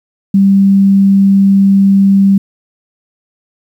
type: tone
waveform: sine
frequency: 196.1 Hz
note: G3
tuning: 1 cent sharp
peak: -4 dBFS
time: 0.34-2.38 s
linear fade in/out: 5 ms
effects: 7-bit